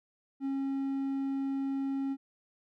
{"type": "tone", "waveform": "triangle", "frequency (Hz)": 272.3, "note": "C#4", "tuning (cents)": -31, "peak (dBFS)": -28, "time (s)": [0.4, 2.17], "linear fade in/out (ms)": 50, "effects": []}